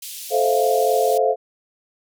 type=band-pass noise; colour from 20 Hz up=white; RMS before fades=-34 dBFS; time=0.02-1.18 s; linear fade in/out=5 ms; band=2800 to 16000 Hz; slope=24 dB/octave
type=chord; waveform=sine; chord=F major seventh; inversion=first; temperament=just; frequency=436.5 / 523.8 / 654.8 / 698.5 Hz; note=A4 / C5 / E5 / F5; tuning=-14 / +2 / -12 / 0 cents; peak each=-20 / -20 / -24 / -20 dBFS; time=0.3-1.36 s; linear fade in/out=50 ms
effects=none